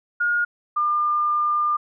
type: tone pair in turn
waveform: sine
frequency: 1429 / 1201.6 Hz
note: F6 / D6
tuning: +39 / +39 cents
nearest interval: minor third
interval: 300 cents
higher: first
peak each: -18 dBFS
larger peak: neither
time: 0.2-0.45 / 0.76-1.77 s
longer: second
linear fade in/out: 10 ms
effects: none